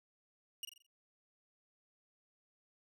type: tone with echo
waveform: sawtooth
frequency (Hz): 2862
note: F7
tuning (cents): +42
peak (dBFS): -36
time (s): 0.63-0.65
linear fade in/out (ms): 2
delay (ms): 43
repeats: 5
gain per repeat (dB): -7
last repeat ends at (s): 0.865
effects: none